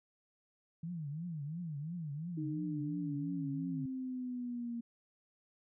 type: tone with vibrato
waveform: sine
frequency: 158.2 Hz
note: D#3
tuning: 29 cents sharp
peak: -38 dBFS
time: 0.83-3.86 s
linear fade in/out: 5 ms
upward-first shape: triangle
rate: 2.9 Hz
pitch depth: 230 cents each way
type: linear sweep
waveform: sine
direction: down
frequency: 311.1 to 233.1 Hz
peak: -37 dBFS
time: 2.37-4.81 s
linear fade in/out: 10 ms
effects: none